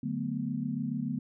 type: chord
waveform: sine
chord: B minor seventh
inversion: first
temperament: equal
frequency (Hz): 146.83 / 185 / 220 / 246.9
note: D3 / F#3 / A3 / B3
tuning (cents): 0 / 0 / 0 / 0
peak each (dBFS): -36 / -39 / -35 / -34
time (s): 0.03-1.19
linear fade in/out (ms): 5
effects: none